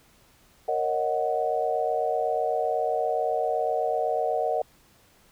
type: chord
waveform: sine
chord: D# minor seventh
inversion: second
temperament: equal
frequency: 466.2 / 554.4 / 622.3 / 740 Hz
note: A#4 / C#5 / D#5 / F#5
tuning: 0 / 0 / 0 / 0 cents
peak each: -29 / -32 / -28 / -27 dBFS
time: 0.68-4.62 s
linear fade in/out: 5 ms
effects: pink hiss -59 dBFS RMS until 5.31 s